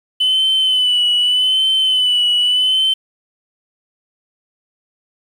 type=tone with vibrato; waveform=sine; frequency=3010 Hz; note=F#7; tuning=29 cents sharp; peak=-10 dBFS; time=0.2-2.94 s; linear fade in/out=10 ms; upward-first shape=sine; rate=0.83 Hz; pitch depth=43 cents each way; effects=tanh soft clip ceiling -9 dBFS + 7-bit